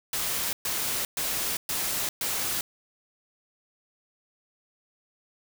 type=noise bursts; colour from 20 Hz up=white; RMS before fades=-29 dBFS; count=5; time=0.13-2.61 s; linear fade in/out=2 ms; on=400 ms; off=120 ms; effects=none